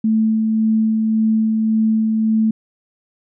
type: tone with tremolo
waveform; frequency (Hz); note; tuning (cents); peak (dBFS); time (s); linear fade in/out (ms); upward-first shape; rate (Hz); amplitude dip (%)
sine; 220; A3; 0; -12; 0.04-2.51; 5; sine; 1.8; 25
effects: none